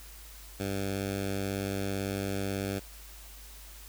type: tone with notch filter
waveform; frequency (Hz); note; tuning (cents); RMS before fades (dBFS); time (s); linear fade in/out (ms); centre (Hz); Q
10% pulse; 98.1; G2; +2; -33; 0.59-2.8; 20; 1100; 1.9
effects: added 51 Hz sine -48 dBFS peak until 3.88 s + white hiss -51 dBFS RMS until 3.88 s